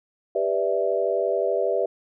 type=chord; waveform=sine; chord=E minor seventh; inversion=first; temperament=equal with one note detuned; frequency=395 / 493.9 / 587.3 / 659.3 Hz; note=G4 / B4 / D5 / E5; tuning=+13 / 0 / 0 / 0 cents; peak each=-26 dBFS; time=0.35-1.86 s; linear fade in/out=5 ms; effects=none